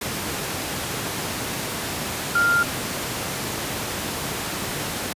sine tone in noise, 1396.9 Hz, F6, in tune, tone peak -16 dBFS, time 2.35-2.63 s, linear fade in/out 5 ms, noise pink, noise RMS -27 dBFS, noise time 0.01-5.13 s, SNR +8 dB, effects high-pass 100 Hz 12 dB/octave + resampled to 32000 Hz

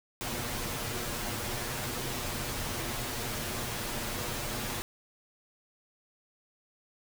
pink noise with comb filter, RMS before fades -35 dBFS, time 0.21-4.82 s, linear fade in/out 0 ms, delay 8.4 ms, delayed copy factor +0.65, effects none

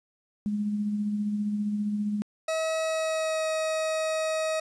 sine tone with tremolo, 208.1 Hz, G#3, 4 cents sharp, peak -24 dBFS, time 0.46-2.22 s, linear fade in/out 0 ms, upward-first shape sine, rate 15 Hz, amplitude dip 35%
40% pulse tone with pitch glide, 641 to 633.3 Hz, E5 to D#5, -49 to +30 cents, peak -25 dBFS, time 2.48-4.6 s, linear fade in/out 5 ms, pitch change -21 cents, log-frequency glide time 2.82-3.47 s
effects resampled to 22050 Hz + 10-bit

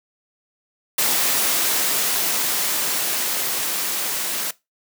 white noise with level ramp, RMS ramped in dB -19 to -25 dBFS, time 0.98-4.51 s, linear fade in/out 5 ms, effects noise-tail reverb RT60 0.2 s tail -19 dB re dry + high-pass 200 Hz 12 dB/octave

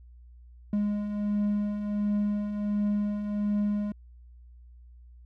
triangle beating tone pair, 205.5 / 206.9 Hz, G#3 / G#3, -18 / -6 cents, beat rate 1.4 Hz, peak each -33 / -24 dBFS, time 0.73-3.92 s, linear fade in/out 2 ms, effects added 60 Hz sine -48 dBFS peak until 5.25 s

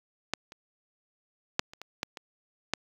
clicks, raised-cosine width 0.2 ms, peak -10 / -28 / -6 / -28 / -24 / -12 / -23 / -9 dBFS, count 8, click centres 0.336 / 0.521 / 1.594 / 1.735 / 1.816 / 2.031 / 2.172 / 2.736 s, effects high-pass 100 Hz 12 dB/octave + 8-bit

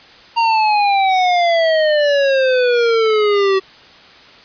square exponential sweep, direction down, 932.3 to 380 Hz, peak -12 dBFS, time 0.36-3.6 s, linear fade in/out 20 ms, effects white hiss -42 dBFS RMS until 4.44 s + resampled to 11025 Hz

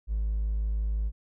triangle tone with hard clipping, 53 Hz, G#1, 36 cents sharp, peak -25 dBFS, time 0.07-1.12 s, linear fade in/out 50 ms, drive 2 dB, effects none

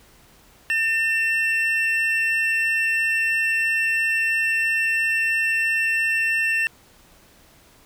triangle tone pair together, 1800 / 2697 Hz, A6 / E7, +39 / +39 cents, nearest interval perfect fifth, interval 700 cents, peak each -20 dBFS, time 0.7-6.67 s, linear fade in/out 0 ms, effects pink hiss -53 dBFS RMS until 7.85 s

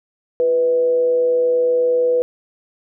sine tone with frequency modulation, 493.9 Hz, B4, in tune, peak -13 dBFS, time 0.4-2.22 s, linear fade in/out 0 ms, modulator 147 Hz, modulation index 0.23, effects none

